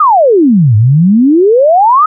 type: exponential two-way sweep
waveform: sine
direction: down then up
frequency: 1297 to 102.1 to 1297 Hz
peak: -3 dBFS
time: 0-2.06 s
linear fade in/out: 5 ms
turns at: 0.76 s
effects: none